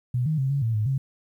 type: tone with pitch steps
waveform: sine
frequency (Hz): 123.9 / 156.2 / 133.7 / 140.3 / 113.6 / 106.8 / 134.8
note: B2 / D#3 / C3 / C#3 / A#2 / G#2 / C#3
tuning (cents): +6 / +7 / +38 / +21 / -44 / +49 / -48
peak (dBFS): -21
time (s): 0.14-0.98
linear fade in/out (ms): 5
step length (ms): 120
effects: 10-bit